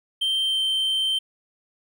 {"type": "tone with pitch glide", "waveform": "triangle", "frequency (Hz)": [3136, 3118], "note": ["G7", "G7"], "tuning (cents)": [0, -10], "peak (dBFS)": -19, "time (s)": [0.21, 1.19], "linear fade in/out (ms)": 10, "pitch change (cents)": -10, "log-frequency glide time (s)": [0.45, 0.6], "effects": []}